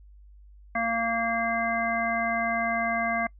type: harmonic tone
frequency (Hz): 230.1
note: A#3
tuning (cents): -22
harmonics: 1 / 3 / 5 / 7 / 9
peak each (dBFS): -33 / -28 / -32 / -33 / -30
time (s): 0.75-3.27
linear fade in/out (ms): 5
effects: noise-tail reverb RT60 0.1 s tail -25 dB re dry + added 50 Hz sine -48 dBFS peak until 3.39 s

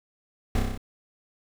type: noise with echo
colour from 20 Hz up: brown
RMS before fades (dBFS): -23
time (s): 0.55-0.59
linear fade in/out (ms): 2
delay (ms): 31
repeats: 6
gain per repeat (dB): -2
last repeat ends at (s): 0.776
effects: none

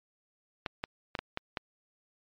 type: clicks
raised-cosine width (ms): 0.3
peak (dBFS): -16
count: 6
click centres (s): 0.662 / 0.839 / 1.152 / 1.19 / 1.374 / 1.572
effects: low-pass 5000 Hz 12 dB/octave + MP3 64 kbps

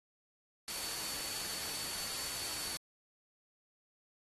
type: tone in noise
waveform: sine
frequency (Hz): 4471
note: C#8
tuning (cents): +14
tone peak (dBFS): -45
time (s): 0.68-2.77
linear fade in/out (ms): 0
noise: white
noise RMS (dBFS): -40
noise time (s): 0.68-2.77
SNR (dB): -8
effects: AAC 32 kbps

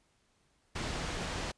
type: low-pass noise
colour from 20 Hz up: pink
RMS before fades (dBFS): -37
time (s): 0.75-1.52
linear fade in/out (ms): 10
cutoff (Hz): 6100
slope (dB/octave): 12
effects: pink hiss -72 dBFS RMS until 1.57 s + resampled to 22050 Hz

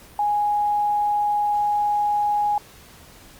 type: tone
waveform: sine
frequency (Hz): 829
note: G#5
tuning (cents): -3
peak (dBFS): -18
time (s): 0.19-2.58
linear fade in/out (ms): 2
effects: pink hiss -47 dBFS RMS until 3.39 s + Opus 48 kbps

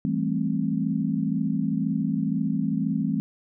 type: chord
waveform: sine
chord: A minor seventh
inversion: second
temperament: just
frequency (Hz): 165 / 198 / 220 / 264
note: E3 / G3 / A3 / C4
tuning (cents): +2 / +18 / 0 / +16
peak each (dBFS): -28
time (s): 0.05-3.2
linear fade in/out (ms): 0
effects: none

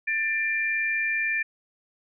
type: tone pair together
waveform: sine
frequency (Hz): 1779.2 / 2375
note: A6 / D7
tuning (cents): +19 / +19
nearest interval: perfect fourth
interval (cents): 500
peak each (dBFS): -26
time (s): 0.07-1.43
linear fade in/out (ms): 10
effects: none

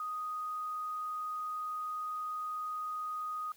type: tone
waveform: sine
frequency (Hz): 1244.5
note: D#6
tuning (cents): 0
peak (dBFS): -35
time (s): 0-3.52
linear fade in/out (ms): 2
effects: white hiss -62 dBFS RMS until 3.56 s

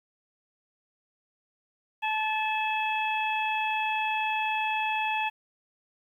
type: harmonic tone with a mistuned harmonic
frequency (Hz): 868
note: A5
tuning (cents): -24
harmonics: 1 / 2 / 3 / 4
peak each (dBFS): -28 / -36 / -30 / -39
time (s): 2.02-5.3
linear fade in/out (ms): 20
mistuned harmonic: 4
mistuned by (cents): -73
effects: 10-bit

